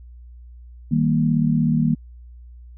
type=chord; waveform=sine; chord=Eb major; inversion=none; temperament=equal with one note detuned; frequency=156.92 / 196 / 233.1 Hz; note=Eb3 / G3 / Bb3; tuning=+15 / 0 / 0 cents; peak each=-19 / -24 / -19 dBFS; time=0.91-1.95 s; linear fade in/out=10 ms; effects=added 60 Hz sine -39 dBFS peak until 2.77 s